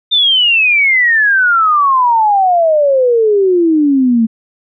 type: exponential sweep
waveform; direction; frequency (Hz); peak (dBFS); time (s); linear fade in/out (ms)
sine; down; 3631 to 220; -7; 0.11-4.27; 20
effects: none